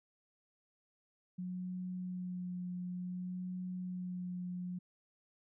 sine tone with vibrato, 181 Hz, F#3, 38 cents flat, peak -38 dBFS, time 1.38-4.79 s, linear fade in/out 10 ms, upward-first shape sine, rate 0.56 Hz, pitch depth 15 cents each way, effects none

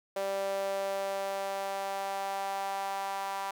sawtooth tone with high-pass filter sweep, 195.9 Hz, G3, 1 cent flat, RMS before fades -34 dBFS, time 0.16-3.51 s, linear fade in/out 5 ms, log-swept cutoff 550 to 880 Hz, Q 4.4, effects none

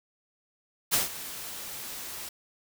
white noise with ADSR envelope, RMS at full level -23 dBFS, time 0.91-2.29 s, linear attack 31 ms, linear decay 140 ms, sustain -16 dB, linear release 5 ms, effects none

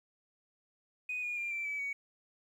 sine tone with pitch steps, 2489 / 2439 / 2390 / 2343 / 2296 / 2250 Hz, D#7 / D#7 / D7 / D7 / D7 / C#7, 0 / -35 / +30 / -5 / -40 / +25 cents, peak -33 dBFS, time 1.09-1.93 s, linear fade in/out 5 ms, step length 140 ms, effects tanh soft clip ceiling -30 dBFS + 11-bit

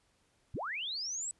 sine linear sweep, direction up, 30.87 to 8010 Hz, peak -35 dBFS, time 0.54-1.31 s, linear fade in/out 0 ms, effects pink hiss -72 dBFS RMS until 1.39 s + resampled to 24000 Hz

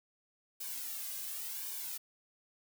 blue noise with flanger, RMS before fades -41 dBFS, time 0.6-1.98 s, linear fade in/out 10 ms, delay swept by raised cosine 1.5 to 2.22 ms, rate 0.92 Hz, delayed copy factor -1, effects none

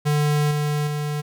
square tone with level steps, 148.4 Hz, D3, 18 cents sharp, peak -18 / -21 / -24 dBFS, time 0.05-1.22 s, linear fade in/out 20 ms, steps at 0.51 / 0.87 s, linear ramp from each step 2 ms, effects none

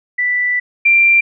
sine tone pair in turn, 1975.5 / 2368 Hz, B6 / D7, 0 / +14 cents, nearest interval minor third, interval 314 cents, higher second, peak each -13 / -7 dBFS, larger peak second, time 0.18-0.6 / 0.85-1.21 s, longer first, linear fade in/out 10 ms, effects none

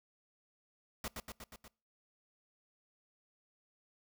pink noise with echo, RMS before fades -40 dBFS, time 1.04-1.08 s, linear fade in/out 2 ms, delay 120 ms, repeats 5, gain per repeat -3 dB, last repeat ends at 1.68 s, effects noise-tail reverb RT60 0.4 s tail -25 dB re dry

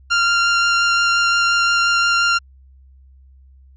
sawtooth tone with vibrato, 1389 Hz, F6, 10 cents flat, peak -10 dBFS, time 0.1-2.39 s, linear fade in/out 20 ms, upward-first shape triangle, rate 5.7 Hz, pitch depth 10 cents each way, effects added 66 Hz sine -44 dBFS peak until 3.76 s + resampled to 16000 Hz

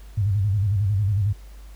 sine tone with vibrato, 100.4 Hz, G2, 42 cents sharp, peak -18 dBFS, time 0.17-1.33 s, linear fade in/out 10 ms, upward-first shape square, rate 11 Hz, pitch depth 100 cents each way, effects added 50 Hz sine -39 dBFS peak until 1.75 s + pink hiss -54 dBFS RMS until 1.75 s

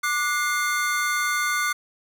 square tone cluster, 1181 / 1462 / 2108 Hz, D6 / F#6 / C7, +9 / -21 / +12 cents, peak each -27 dBFS, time 0.03-1.73 s, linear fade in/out 10 ms, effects none

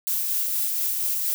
violet noise with tremolo, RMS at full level -24 dBFS, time 0.07-1.34 s, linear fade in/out 0 ms, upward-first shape sine, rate 4.2 Hz, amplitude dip 25%, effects none

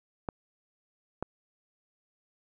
clicks, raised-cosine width 1 ms, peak -18 dBFS, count 2, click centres 0.288 / 1.226 s, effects none

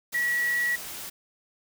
sine tone in noise, 1929 Hz, B6, 41 cents flat, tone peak -23 dBFS, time 0.14-0.76 s, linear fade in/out 10 ms, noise white, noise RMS -38 dBFS, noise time 0.12-1.1 s, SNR +12 dB, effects none

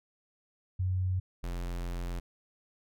sine / square tone pair in turn, 92.5 / 43.65 Hz, F#2 / F1, 0 / 0 cents, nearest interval octave + minor second, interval 1300 cents, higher first, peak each -27 / -34 dBFS, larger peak first, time 0.79-1.2 / 1.43-2.2 s, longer second, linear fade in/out 10 ms, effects none

